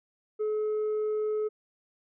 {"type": "tone with tanh clipping", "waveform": "sine", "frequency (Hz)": 427.7, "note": "A4", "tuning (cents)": -49, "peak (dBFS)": -27, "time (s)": [0.39, 1.49], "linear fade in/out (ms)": 20, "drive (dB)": 2, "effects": []}